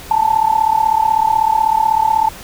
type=tone with amplitude modulation; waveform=sine; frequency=880 Hz; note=A5; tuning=in tune; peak=-7 dBFS; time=0.11-2.29 s; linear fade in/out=2 ms; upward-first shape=sine; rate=36.1 Hz; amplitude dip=85%; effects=pink hiss -34 dBFS RMS until 2.43 s